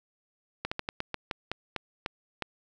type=slowing click train; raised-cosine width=0.3 ms; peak=-15 dBFS; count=11; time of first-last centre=0.65-2.423 s; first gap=65 ms; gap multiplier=1.21; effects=none